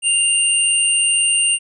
sine tone pair together, 2794 / 8864 Hz, F7 / C#9, 0 / -1 cents, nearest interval octave + minor sixth, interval 1999 cents, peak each -16 dBFS, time 0.02-1.59 s, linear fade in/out 50 ms, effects none

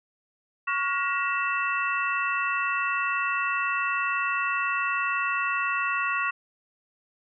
sine tone cluster, 1117 / 1427 / 1904 / 2665 Hz, C#6 / F6 / A#6 / E7, +13 / +37 / +36 / +18 cents, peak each -28 / -30 / -31 / -30 dBFS, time 0.67-6.31 s, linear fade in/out 10 ms, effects none

